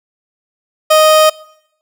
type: tone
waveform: 30% pulse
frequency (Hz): 622.3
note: D#5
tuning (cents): 0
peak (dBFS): -3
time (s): 0.9-1.3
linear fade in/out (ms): 10
effects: noise-tail reverb RT60 0.8 s tail -23 dB re dry